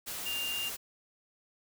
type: tone in noise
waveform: sine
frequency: 2800 Hz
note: F7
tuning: 4 cents sharp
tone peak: -33 dBFS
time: 0.25-0.7 s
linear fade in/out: 20 ms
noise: white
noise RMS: -39 dBFS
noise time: 0.06-0.77 s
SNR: +3 dB
effects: none